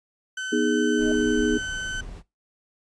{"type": "tone", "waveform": "35% pulse", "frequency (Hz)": 1523, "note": "F#6", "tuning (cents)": 50, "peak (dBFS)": -27, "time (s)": [0.37, 2.01], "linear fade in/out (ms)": 5}
{"type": "chord", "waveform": "sine", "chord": "G# minor", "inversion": "first", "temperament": "equal with one note detuned", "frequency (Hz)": [243.5, 311.1, 415.3], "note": ["B3", "D#4", "G#4"], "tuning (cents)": [-24, 0, 0], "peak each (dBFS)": -24, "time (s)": [0.52, 1.58], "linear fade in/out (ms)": 10}
{"type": "tone with exponential growth", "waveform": "sine", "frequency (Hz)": 622.3, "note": "D#5", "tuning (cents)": 0, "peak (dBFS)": -28, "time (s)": [0.87, 1.12], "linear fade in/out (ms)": 2, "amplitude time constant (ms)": 53}
{"type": "noise", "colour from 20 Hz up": "brown", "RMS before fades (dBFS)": -37, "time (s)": [0.97, 2.23], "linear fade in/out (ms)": 50}
{"effects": ["noise-tail reverb RT60 0.2 s tail -19 dB re dry", "resampled to 22050 Hz"]}